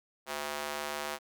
square tone with high-pass filter, 73.42 Hz, D2, in tune, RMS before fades -37 dBFS, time 0.26-1.19 s, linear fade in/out 50 ms, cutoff 670 Hz, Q 0.84, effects none

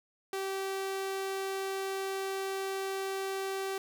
sawtooth tone, 386.9 Hz, G4, 23 cents flat, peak -29 dBFS, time 0.33-3.78 s, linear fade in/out 2 ms, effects none

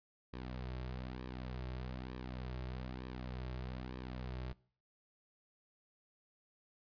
sawtooth tone with flanger, 63 Hz, B1, 35 cents sharp, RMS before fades -44 dBFS, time 0.33-4.53 s, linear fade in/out 5 ms, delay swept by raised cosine 1.4 to 4.1 ms, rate 1.1 Hz, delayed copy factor -0.6, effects noise-tail reverb RT60 0.5 s tail -22 dB re dry + resampled to 11025 Hz

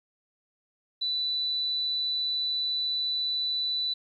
sine tone, 3977 Hz, B7, 11 cents sharp, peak -26 dBFS, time 1.01-3.94 s, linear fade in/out 10 ms, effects 11-bit

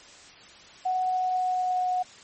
sine tone with pitch glide, 741 to 731.6 Hz, F#5 to F#5, +2 to -20 cents, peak -23 dBFS, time 0.85-2.03 s, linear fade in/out 10 ms, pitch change -22 cents, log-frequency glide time 1.04-1.89 s, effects white hiss -49 dBFS RMS until 2.23 s + MP3 32 kbps

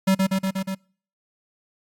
square tone with echo, 191.4 Hz, G3, 41 cents flat, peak -16 dBFS, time 0.07-0.15 s, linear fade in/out 10 ms, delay 120 ms, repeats 5, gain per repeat -2 dB, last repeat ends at 0.75 s, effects noise-tail reverb RT60 0.5 s tail -26 dB re dry + AAC 64 kbps

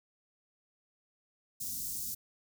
white band-stop noise, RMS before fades -38 dBFS, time 1.6-2.15 s, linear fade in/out 10 ms, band 240 to 5400 Hz, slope 24 dB/octave, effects none

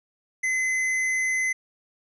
sine tone with hard clipping, 2042 Hz, C7, 43 cents flat, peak -24 dBFS, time 0.43-1.53 s, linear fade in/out 10 ms, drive 11 dB, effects resampled to 24000 Hz

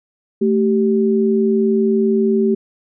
sine tone pair together, 220 / 387.6 Hz, A3 / G4, 0 / -20 cents, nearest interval minor seventh, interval 980 cents, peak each -15 dBFS, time 0.41-2.55 s, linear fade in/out 10 ms, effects none

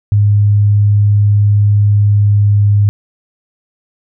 sine tone with pitch glide, 103.1 to 102.51 Hz, G#2 to G#2, -12 to -22 cents, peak -6 dBFS, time 0.12-2.89 s, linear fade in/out 0 ms, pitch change -10 cents, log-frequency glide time 1.92-2.78 s, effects none

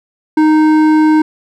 triangle tone with hard clipping, 310 Hz, D#4, 6 cents flat, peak -8 dBFS, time 0.37-1.22 s, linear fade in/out 5 ms, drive 14 dB, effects none

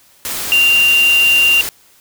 sine tone in noise, 2781 Hz, F7, 8 cents flat, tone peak -8 dBFS, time 0.52-1.61 s, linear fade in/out 0 ms, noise white, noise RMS -22 dBFS, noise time 0.25-1.69 s, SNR +11 dB, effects white hiss -49 dBFS RMS until 2 s

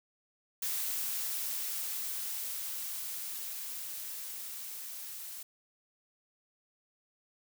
blue noise with level ramp, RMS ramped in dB -34 to -44 dBFS, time 0.62-5.43 s, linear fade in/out 5 ms, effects none

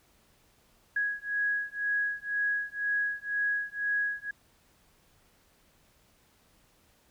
sine beating tone pair, 1661.2 / 1663.2 Hz, G#6 / G#6, 0 / +2 cents, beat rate 2 Hz, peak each -31 dBFS, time 0.96-4.31 s, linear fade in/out 5 ms, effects pink hiss -65 dBFS RMS until 7.1 s

